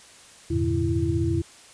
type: tone cluster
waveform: sine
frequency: 85.2 / 102 / 117 / 145.3 / 333.8 Hz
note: F2 / G#2 / A#2 / D3 / E4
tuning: -42 / -31 / +7 / -18 / +22 cents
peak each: -26 / -30 / -29 / -30 / -25 dBFS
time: 0.5-1.42 s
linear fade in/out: 10 ms
effects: white hiss -49 dBFS RMS until 1.73 s + resampled to 22050 Hz